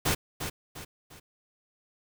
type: noise with echo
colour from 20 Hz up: pink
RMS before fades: -26 dBFS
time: 0.05-0.15 s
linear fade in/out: 10 ms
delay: 350 ms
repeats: 3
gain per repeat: -8 dB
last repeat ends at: 1.2 s
effects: none